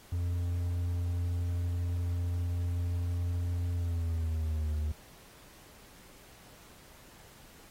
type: tone with pitch glide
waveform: triangle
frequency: 87.31 to 76.01 Hz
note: F2 to D#2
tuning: 0 to -40 cents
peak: -27 dBFS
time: 0.12-4.92 s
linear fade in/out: 5 ms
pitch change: -240 cents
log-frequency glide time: 3.74-4.73 s
effects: pink hiss -56 dBFS RMS until 7.7 s + AAC 48 kbps